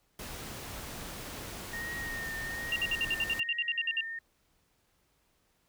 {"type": "noise", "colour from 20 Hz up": "pink", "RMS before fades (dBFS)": -42, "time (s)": [0.19, 3.4], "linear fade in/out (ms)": 2}
{"type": "tone with vibrato", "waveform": "sine", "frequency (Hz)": 1849, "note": "A#6", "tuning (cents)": -15, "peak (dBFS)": -36, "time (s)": [1.73, 4.19], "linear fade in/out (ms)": 5, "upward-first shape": "triangle", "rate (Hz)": 1.2, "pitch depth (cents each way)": 40}
{"type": "tone bursts", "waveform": "sine", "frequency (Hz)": 2780, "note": "F7", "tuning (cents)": -9, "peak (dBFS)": -27, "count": 14, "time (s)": [2.72, 4.008], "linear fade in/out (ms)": 2, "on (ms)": 40, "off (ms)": 56}
{"effects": ["pink hiss -72 dBFS RMS until 5.68 s"]}